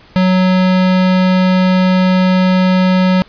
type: tone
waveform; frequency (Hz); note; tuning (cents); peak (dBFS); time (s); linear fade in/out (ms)
square; 185; F#3; 0; -9; 0.16-3.22; 0
effects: pink hiss -43 dBFS RMS until 3.28 s + resampled to 11025 Hz